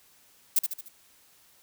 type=noise with echo; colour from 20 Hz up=violet; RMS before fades=-21 dBFS; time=0.56-0.59 s; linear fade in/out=5 ms; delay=74 ms; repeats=4; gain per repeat=-6 dB; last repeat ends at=0.886 s; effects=white hiss -60 dBFS RMS until 1.62 s